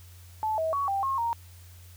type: tone with pitch steps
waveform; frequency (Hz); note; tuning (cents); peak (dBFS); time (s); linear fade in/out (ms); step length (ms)
sine; 869 / 642 / 1121 / 788 / 1078 / 931; A5 / E5 / C#6 / G5 / C#6 / A#5; -22 / -46 / +19 / +9 / -49 / -2; -25; 0.43-1.33; 0; 150
effects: added 88 Hz sine -47 dBFS peak until 1.96 s + white hiss -56 dBFS RMS until 1.96 s